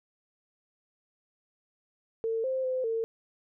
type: tone with pitch steps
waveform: sine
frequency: 451.1 / 523 / 514 / 452.4 Hz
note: A4 / C5 / C5 / A4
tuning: +43 / -1 / -31 / +48 cents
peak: -27 dBFS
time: 2.24-3.04 s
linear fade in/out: 0 ms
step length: 200 ms
effects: none